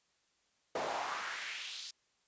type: noise with high-pass filter sweep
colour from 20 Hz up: brown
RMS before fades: -40 dBFS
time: 0.75-1.91 s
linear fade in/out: 5 ms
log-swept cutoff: 540 to 4800 Hz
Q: 2.3
effects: white hiss -75 dBFS RMS until 2.27 s + resampled to 16000 Hz